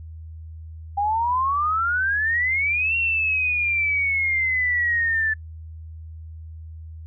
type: exponential two-way sweep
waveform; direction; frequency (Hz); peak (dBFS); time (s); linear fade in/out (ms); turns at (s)
sine; up then down; 796 to 2747 to 1745; -19; 0.97-5.34; 10; 2.96
effects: noise-tail reverb RT60 0.1 s tail -26 dB re dry + added 80 Hz sine -35 dBFS peak until 7.06 s